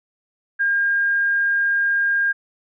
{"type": "tone", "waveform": "sine", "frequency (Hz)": 1612, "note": "G6", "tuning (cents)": 48, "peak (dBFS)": -16, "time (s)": [0.59, 2.33], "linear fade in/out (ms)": 20, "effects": []}